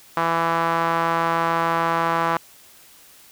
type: tone with band-pass filter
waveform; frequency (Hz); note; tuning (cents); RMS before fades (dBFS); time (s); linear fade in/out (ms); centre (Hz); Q
sawtooth; 166.4; E3; +17; -21; 0.17-2.37; 0; 1100; 2.3
effects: white hiss -49 dBFS RMS until 3.31 s